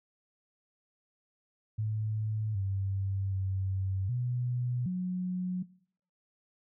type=tone with pitch steps; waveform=sine; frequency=108.1 / 97.3 / 95.6 / 123.3 / 182.3 Hz; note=A2 / G2 / G2 / B2 / F#3; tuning=-30 / -12 / -43 / -2 / -25 cents; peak=-29 dBFS; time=1.78-5.63 s; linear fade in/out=10 ms; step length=770 ms; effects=noise-tail reverb RT60 0.6 s tail -20 dB re dry